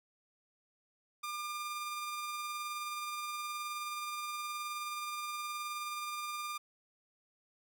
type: tone with tremolo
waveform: sawtooth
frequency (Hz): 1200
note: D6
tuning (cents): +37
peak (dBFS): -33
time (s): 1.23-6.58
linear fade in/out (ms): 10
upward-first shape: sine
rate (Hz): 19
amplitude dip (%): 25
effects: none